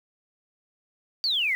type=exponential sweep; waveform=sine; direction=down; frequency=4696 to 1942 Hz; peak=-22 dBFS; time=1.24-1.55 s; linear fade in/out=0 ms; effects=8-bit